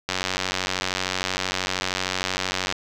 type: click train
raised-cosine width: 0.2 ms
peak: -6 dBFS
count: 246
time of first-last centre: 0.09-2.724 s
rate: 93 Hz
effects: 8-bit